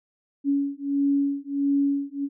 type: beating tone pair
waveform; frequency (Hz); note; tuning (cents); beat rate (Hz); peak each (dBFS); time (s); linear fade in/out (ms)
sine; 280 / 281.5; C#4 / C#4; +18 / +27; 1.5; -24; 0.44-2.29; 50
effects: none